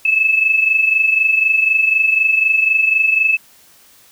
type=tone pair together; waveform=sine; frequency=2586 / 2610 Hz; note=E7 / E7; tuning=-34 / -18 cents; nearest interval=unison; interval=16 cents; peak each=-18 / -12 dBFS; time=0.05-3.37 s; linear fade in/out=5 ms; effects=white hiss -48 dBFS RMS until 4.11 s